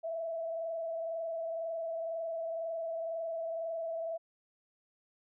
sine tone with frequency modulation, 659 Hz, E5, 1 cent flat, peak -34 dBFS, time 0.03-4.18 s, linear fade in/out 20 ms, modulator 22 Hz, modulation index 0.63, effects none

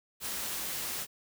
white noise, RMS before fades -36 dBFS, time 0.2-1.07 s, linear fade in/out 50 ms, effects none

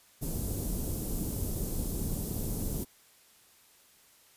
pink band-stop noise, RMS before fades -33 dBFS, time 0.21-2.85 s, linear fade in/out 20 ms, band 330 to 11000 Hz, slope 12 dB/octave, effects white hiss -61 dBFS RMS until 4.36 s + resampled to 32000 Hz

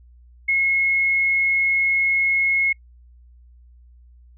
sine tone, 2170 Hz, C#7, 37 cents flat, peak -16 dBFS, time 0.48-2.73 s, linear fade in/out 10 ms, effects noise-tail reverb RT60 0.1 s tail -26 dB re dry + added 60 Hz sine -46 dBFS peak until 4.37 s

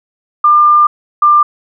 sine tone pair in turn, 1198 / 1191.9 Hz, D6 / D6, +34 / +25 cents, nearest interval unison, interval 9 cents, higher first, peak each -4 dBFS, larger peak neither, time 0.44-0.87 / 1.22-1.43 s, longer first, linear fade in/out 5 ms, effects none

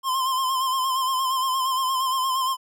square tone with vibrato, 1046.5 Hz, C6, in tune, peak -22 dBFS, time 0.03-2.57 s, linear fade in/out 50 ms, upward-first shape sine, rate 8.6 Hz, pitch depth 49 cents each way, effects none

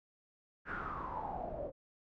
pink noise with low-pass filter sweep, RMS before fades -41 dBFS, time 0.65-1.72 s, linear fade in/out 50 ms, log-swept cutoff 1600 to 530 Hz, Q 9.5, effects none

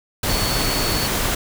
sine tone in noise, 4435 Hz, C#8, in tune, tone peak -26 dBFS, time 0.29-1.07 s, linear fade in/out 5 ms, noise pink, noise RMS -21 dBFS, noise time 0.23-1.35 s, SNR -8 dB, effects none

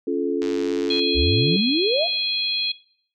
sine chord, Db augmented, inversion none, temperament just, 277.2 / 346.5 / 433.1 Hz, Db4 / F4 / A4, 0 / -14 / -27 cents, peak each -25 dBFS, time 0.07-1.57 s, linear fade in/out 5 ms
click train, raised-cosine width 0.2 ms, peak -18 dBFS, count 57, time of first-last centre 0.42-0.994 s, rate 97.6 Hz
harmonic tone, 832 Hz, G#5, 3 cents sharp, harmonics 3 / 4 / 5, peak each -31 / -24 / -23 dBFS, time 0.9-2.72 s, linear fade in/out 5 ms
sine exponential sweep, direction up, 61.74 to 735 Hz, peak -19 dBFS, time 1.14-2.08 s, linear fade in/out 50 ms
effects noise-tail reverb RT60 0.6 s tail -19 dB re dry

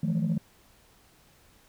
sine tone cluster, 160.9 / 175 / 216.3 Hz, E3 / F3 / A3, -42 / +4 / -29 cents, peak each -26 / -28 / -28 dBFS, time 0.03-0.38 s, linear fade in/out 5 ms, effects tanh soft clip ceiling -20 dBFS + pink hiss -60 dBFS RMS until 1.68 s

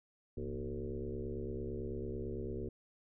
sine tone with frequency modulation, 233.1 Hz, A#3, in tune, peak -37 dBFS, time 0.37-2.69 s, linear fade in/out 5 ms, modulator 69 Hz, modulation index 3.3, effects none

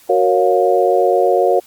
sine chord, Gb major seventh, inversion none, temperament equal with one note detuned, 370 / 466.2 / 554.4 / 708.2 Hz, Gb4 / Bb4 / Db5 / F5, 0 / 0 / 0 / +24 cents, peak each -16 dBFS, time 0.09-1.6 s, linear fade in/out 10 ms, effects white hiss -47 dBFS RMS until 1.66 s + Opus 48 kbps

